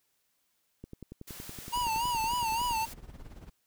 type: click train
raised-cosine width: 3 ms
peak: -30 dBFS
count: 21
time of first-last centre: 0.84-2.709 s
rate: 10.7 Hz
type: noise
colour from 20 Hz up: white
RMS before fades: -46 dBFS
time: 1.27-2.94 s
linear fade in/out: 10 ms
type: tone with vibrato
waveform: square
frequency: 932 Hz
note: A#5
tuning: 1 cent flat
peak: -29 dBFS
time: 1.72-2.86 s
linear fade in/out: 20 ms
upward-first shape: sine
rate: 3.5 Hz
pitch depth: 97 cents each way
type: noise with tremolo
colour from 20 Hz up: brown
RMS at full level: -44 dBFS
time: 1.75-3.5 s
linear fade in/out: 10 ms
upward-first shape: sine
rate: 18 Hz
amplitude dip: 70%
effects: white hiss -75 dBFS RMS until 3.66 s